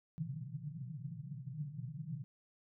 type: band-pass noise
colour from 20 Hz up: white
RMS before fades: -44 dBFS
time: 0.18-2.24 s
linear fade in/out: 0 ms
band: 120 to 170 Hz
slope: 96 dB/octave
effects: none